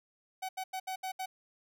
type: tone bursts at uneven times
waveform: 45% pulse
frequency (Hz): 754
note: F#5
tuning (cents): +32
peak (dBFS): -35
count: 6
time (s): 0.42-0.49 / 0.57-0.64 / 0.73-0.8 / 0.87-0.96 / 1.03-1.12 / 1.19-1.26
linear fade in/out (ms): 10
effects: none